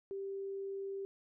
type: tone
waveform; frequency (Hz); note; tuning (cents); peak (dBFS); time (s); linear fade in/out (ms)
sine; 392; G4; 0; -38; 0.11-1.05; 0
effects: none